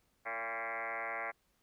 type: tone with frequency modulation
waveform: sine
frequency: 1375 Hz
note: F6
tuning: 27 cents flat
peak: -36 dBFS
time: 0.25-1.32 s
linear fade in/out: 20 ms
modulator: 115 Hz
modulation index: 7.2
effects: pink hiss -75 dBFS RMS until 1.62 s